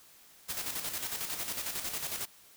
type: noise with tremolo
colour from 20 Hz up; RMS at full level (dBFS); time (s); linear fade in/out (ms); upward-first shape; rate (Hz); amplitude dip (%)
white; -35; 0.48-2.26; 20; square; 11; 50
effects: white hiss -58 dBFS RMS until 2.56 s